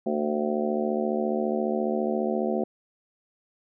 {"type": "harmonic tone with a mistuned harmonic", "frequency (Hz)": 74.6, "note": "D2", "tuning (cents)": 28, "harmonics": [3, 4, 5, 6, 7, 8, 9, 10], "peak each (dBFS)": [-28, -37, -29, -37, -31, -41, -32, -37], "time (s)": [0.06, 2.64], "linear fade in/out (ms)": 5, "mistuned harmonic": 10, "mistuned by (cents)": 41, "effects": []}